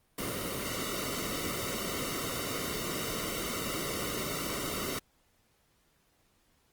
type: noise with comb filter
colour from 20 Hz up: pink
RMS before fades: -35 dBFS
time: 0.18-4.99 s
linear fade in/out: 5 ms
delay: 1.2 ms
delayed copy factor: -0.75
effects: pink hiss -70 dBFS RMS until 6.72 s + Opus 32 kbps